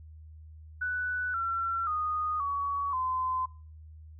sine tone with pitch steps, 1487 / 1355.7 / 1236.1 / 1126.9 / 1027.5 Hz, F#6 / E6 / D#6 / C#6 / C6, +8 / +48 / -12 / +28 / -32 cents, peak -28 dBFS, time 0.81-3.46 s, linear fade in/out 10 ms, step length 530 ms, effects noise-tail reverb RT60 0.4 s tail -19 dB re dry + added 78 Hz sine -46 dBFS peak until 4.19 s

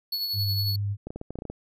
square tone with tremolo, 4401 Hz, C#8, 13 cents flat, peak -26 dBFS, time 0.12-0.76 s, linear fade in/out 5 ms, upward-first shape sine, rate 11 Hz, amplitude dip 40%
sine tone with vibrato, 101.5 Hz, G#2, 39 cents flat, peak -25 dBFS, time 0.33-0.97 s, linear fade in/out 50 ms, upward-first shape sine, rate 6.8 Hz, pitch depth 10 cents each way
clicks, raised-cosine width 2 ms, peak -22 dBFS, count 10, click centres 1.07 / 1.105 / 1.16 / 1.214 / 1.306 / 1.356 / 1.388 / 1.421 / 1.453 / 1.5 s
effects none

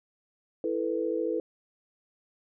sine chord, E suspended fourth, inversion none, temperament equal, 329.6 / 440 / 493.9 Hz, E4 / A4 / B4, 0 / 0 / 0 cents, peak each -31 dBFS, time 0.64-1.4 s, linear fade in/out 2 ms, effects none

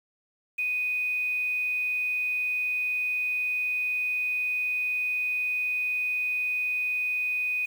sine tone with quantisation, 2489 Hz, D#7, in tune, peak -25 dBFS, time 0.58-7.66 s, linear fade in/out 10 ms, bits 8, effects none

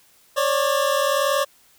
25% pulse tone pair together, 546.6 / 587.3 Hz, C#5 / D5, -24 / 0 cents, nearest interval minor second, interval 124 cents, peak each -17 / -18 dBFS, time 0.36-1.45 s, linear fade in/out 20 ms, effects white hiss -56 dBFS RMS until 1.78 s

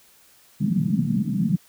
white band-pass noise, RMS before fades -22 dBFS, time 0.6-1.57 s, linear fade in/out 20 ms, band 140 to 220 Hz, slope 48 dB/octave, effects white hiss -55 dBFS RMS until 1.68 s

